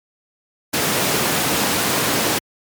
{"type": "high-pass noise", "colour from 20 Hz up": "pink", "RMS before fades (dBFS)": -19, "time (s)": [0.73, 2.39], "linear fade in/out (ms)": 10, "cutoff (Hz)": 150, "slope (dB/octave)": 12, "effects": ["high-pass 80 Hz 12 dB/octave", "MP3 96 kbps"]}